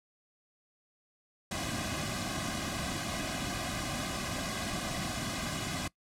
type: noise with comb filter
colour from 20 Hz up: pink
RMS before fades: -35 dBFS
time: 1.51-5.88 s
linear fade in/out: 5 ms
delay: 2.2 ms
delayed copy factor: -0.9
effects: noise-tail reverb RT60 0.1 s tail -21 dB re dry + low-pass 9000 Hz 12 dB/octave